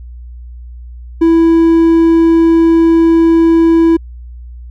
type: tone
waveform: triangle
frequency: 330 Hz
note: E4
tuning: 2 cents sharp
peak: -3 dBFS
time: 1.21-3.97 s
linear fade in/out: 10 ms
effects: added 60 Hz sine -27 dBFS peak until 4.7 s